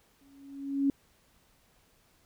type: tone with exponential growth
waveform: sine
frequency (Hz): 277.2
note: C#4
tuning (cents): 0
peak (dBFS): -21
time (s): 0.21-0.9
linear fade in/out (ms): 2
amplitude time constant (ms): 150
effects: pink hiss -66 dBFS RMS until 2.25 s